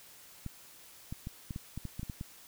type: clicks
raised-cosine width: 5 ms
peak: -26 dBFS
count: 11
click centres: 0.463 / 1.125 / 1.271 / 1.508 / 1.561 / 1.776 / 1.853 / 1.995 / 2.031 / 2.098 / 2.211 s
effects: white hiss -55 dBFS RMS until 2.47 s

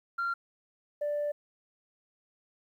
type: tone pair in turn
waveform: sine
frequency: 1382 / 587.5 Hz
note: F6 / D5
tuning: -19 / +1 cents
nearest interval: octave + minor third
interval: 1480 cents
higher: first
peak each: -27 dBFS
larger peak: neither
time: 0.18-0.34 / 1.01-1.32 s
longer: second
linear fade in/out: 10 ms
effects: tanh soft clip ceiling -26 dBFS + 11-bit

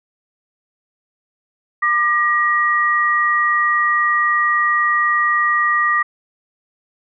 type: tone pair together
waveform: sine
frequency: 1196.2 / 1900 Hz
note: D6 / A#6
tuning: +31 / +33 cents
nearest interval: minor sixth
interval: 802 cents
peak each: -16 dBFS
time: 1.82-6.03 s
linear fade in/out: 10 ms
effects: none

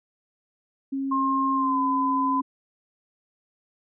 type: tone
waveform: sine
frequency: 271.5 Hz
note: C#4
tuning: 36 cents flat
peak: -25 dBFS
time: 0.92-2.42 s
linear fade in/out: 10 ms
type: tone with pitch glide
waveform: sine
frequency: 1065 to 1011 Hz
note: C6 to B5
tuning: +30 to +40 cents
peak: -22 dBFS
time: 1.11-2.41 s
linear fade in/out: 10 ms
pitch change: -90 cents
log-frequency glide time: 1.54-1.79 s
effects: none

